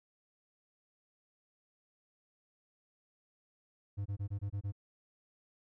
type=tone bursts; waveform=triangle; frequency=100.5 Hz; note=G2; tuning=44 cents sharp; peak=-32 dBFS; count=7; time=3.97-4.723 s; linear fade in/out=20 ms; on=87 ms; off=24 ms; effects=none